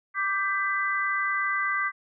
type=chord; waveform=sine; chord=G major; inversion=second; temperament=equal with one note detuned; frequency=1174.7 / 1568 / 1999.6 Hz; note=D6 / G6 / B6; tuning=0 / 0 / +21 cents; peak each=-28 / -29 / -28 dBFS; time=0.14-1.92 s; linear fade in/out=50 ms; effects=none